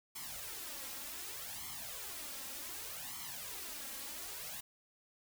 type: noise with flanger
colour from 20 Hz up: white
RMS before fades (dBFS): -45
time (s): 0.15-4.61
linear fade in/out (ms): 10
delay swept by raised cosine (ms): 0.93 to 3.73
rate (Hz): 0.66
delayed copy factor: +0.8
effects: none